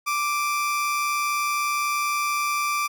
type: tone pair together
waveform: 30% pulse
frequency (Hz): 1174.7 / 2489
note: D6 / D#7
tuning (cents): 0 / 0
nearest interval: octave + minor second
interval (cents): 1300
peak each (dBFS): -20 / -32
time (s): 0.06-2.88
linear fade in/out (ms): 20
effects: none